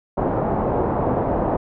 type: low-pass noise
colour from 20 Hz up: white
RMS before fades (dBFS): -21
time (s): 0.17-1.57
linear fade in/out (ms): 10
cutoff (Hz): 830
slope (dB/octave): 24
effects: none